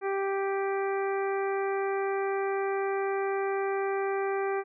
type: harmonic tone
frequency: 392 Hz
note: G4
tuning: in tune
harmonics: 1 / 2 / 3 / 4 / 5 / 6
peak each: -28 / -34 / -38 / -40 / -42 / -44 dBFS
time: 0.01-4.64 s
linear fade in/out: 50 ms
effects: none